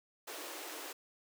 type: high-pass noise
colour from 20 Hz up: pink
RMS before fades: -45 dBFS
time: 0.27-0.93 s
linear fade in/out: 10 ms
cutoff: 290 Hz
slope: 96 dB/octave
effects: none